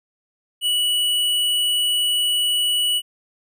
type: tone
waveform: square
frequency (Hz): 2943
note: F#7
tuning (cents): -10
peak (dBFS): -18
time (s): 0.61-3.02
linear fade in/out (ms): 50
effects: none